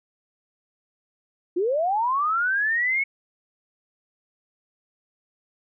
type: linear sweep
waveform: sine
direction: up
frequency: 330 to 2217 Hz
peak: -20 dBFS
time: 1.56-3.04 s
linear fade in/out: 10 ms
effects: none